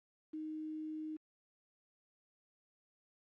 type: tone with quantisation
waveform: sine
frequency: 311.1 Hz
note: D#4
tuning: in tune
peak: -40 dBFS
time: 0.33-1.17 s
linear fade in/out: 10 ms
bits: 10
effects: low-pass 2000 Hz 12 dB/octave + Opus 48 kbps